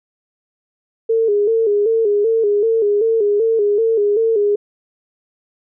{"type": "tone with vibrato", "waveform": "sine", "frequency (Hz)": 430.9, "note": "A4", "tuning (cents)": -36, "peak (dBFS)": -12, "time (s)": [1.09, 4.56], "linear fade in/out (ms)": 10, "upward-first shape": "square", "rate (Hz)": 2.6, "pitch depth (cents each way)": 82, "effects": []}